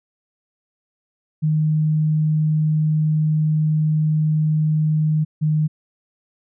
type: tone pair in turn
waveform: sine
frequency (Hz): 154.6 / 153.86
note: D#3 / D#3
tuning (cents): -11 / -19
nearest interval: unison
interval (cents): 8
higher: first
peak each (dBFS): -15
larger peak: neither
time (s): 1.42-5.25 / 5.41-5.68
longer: first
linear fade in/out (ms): 20
effects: none